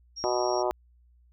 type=tone; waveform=sine; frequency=5588 Hz; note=F8; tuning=in tune; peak=-35 dBFS; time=0.16-0.63 s; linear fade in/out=20 ms
type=harmonic tone; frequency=123.47 Hz; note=B2; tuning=in tune; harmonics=3 / 4 / 5 / 6 / 7 / 8 / 9 / 10; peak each=-29 / -36 / -29 / -33 / -34 / -34 / -42 / -40 dBFS; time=0.24-0.71 s; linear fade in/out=0 ms
effects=added 60 Hz sine -57 dBFS peak until 1.32 s